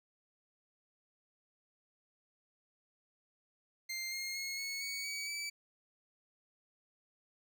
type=tone with pitch steps; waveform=20% pulse; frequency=2100 / 2133 / 2167 / 2201 / 2235 / 2270 / 2306 Hz; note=C7 / C7 / C#7 / C#7 / C#7 / C#7 / D7; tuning=+6 / +33 / -40 / -13 / +14 / +41 / -32 cents; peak=-33 dBFS; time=3.89-5.5 s; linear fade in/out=10 ms; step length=230 ms; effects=none